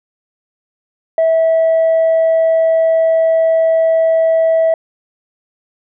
sine tone, 651 Hz, E5, 22 cents flat, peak -7 dBFS, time 1.18-4.74 s, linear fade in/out 2 ms, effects tanh soft clip ceiling -7 dBFS

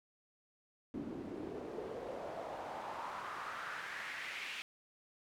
pink noise with band-pass filter sweep, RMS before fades -44 dBFS, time 0.94-4.62 s, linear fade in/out 0 ms, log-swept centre 260 to 2600 Hz, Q 2.7, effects none

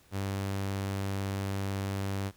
sawtooth tone, 98 Hz, G2, in tune, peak -27 dBFS, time 0.11-2.32 s, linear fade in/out 50 ms, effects pink hiss -62 dBFS RMS until 2.36 s

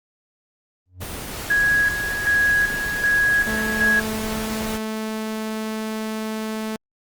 triangle tone with exponential growth, 90.9 Hz, F#2, 30 cents flat, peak -24 dBFS, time 0.86-1.04 s, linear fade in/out 5 ms, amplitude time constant 37 ms
pink noise, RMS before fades -31 dBFS, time 1-4.78 s, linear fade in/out 20 ms
sine tone with tremolo, 1661.2 Hz, G#6, in tune, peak -15 dBFS, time 1.5-4 s, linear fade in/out 5 ms, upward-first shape square, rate 1.3 Hz, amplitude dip 60%
sawtooth tone, 218.5 Hz, A3, 12 cents flat, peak -21 dBFS, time 3.47-6.76 s, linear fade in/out 2 ms
effects Opus 24 kbps

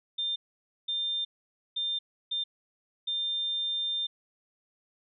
sine tone bursts at uneven times, 3600 Hz, A7, 39 cents sharp, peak -28 dBFS, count 5, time 0.18-0.36 / 0.88-1.25 / 1.76-1.99 / 2.31-2.44 / 3.07-4.07 s, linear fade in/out 10 ms, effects none

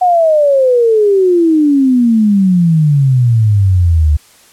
sine exponential sweep, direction down, 740 to 72.7 Hz, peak -6 dBFS, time 0.01-4.17 s, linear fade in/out 10 ms, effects white hiss -44 dBFS RMS until 4.52 s + low-pass 11000 Hz 12 dB/octave

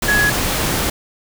sine tone in noise, 1677 Hz, G#6, 16 cents sharp, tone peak -13 dBFS, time 0.08-0.3 s, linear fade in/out 5 ms, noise pink, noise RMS -19 dBFS, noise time 0.02-0.9 s, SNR +3 dB, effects none

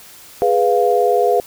sine chord, F diminished, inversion first, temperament equal, 415.3 / 493.9 / 698.5 Hz, Ab4 / Cb5 / F5, 0 / 0 / 0 cents, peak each -16 dBFS, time 0.42-1.4 s, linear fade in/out 0 ms, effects white hiss -41 dBFS RMS until 1.46 s

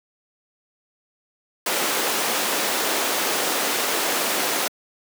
pink high-pass noise, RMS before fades -23 dBFS, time 1.66-4.68 s, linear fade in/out 5 ms, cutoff 340 Hz, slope 12 dB/octave, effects high-pass 200 Hz 12 dB/octave

